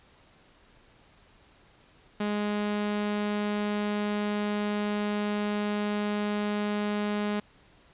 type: tone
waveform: sawtooth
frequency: 207.7 Hz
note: G#3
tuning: in tune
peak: -23 dBFS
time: 2.2-7.4 s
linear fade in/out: 5 ms
effects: pink hiss -59 dBFS RMS until 7.93 s + resampled to 8000 Hz